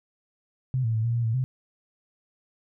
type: tone with pitch steps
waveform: sine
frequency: 129.3 / 113.1 / 110.5 / 117.1 / 118.1 / 112.3 / 129.3 Hz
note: C3 / A2 / A2 / A#2 / A#2 / A2 / C3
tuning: -20 / +48 / +8 / +8 / +23 / +36 / -20 cents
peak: -22 dBFS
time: 0.74-1.44 s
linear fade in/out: 0 ms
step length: 100 ms
effects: none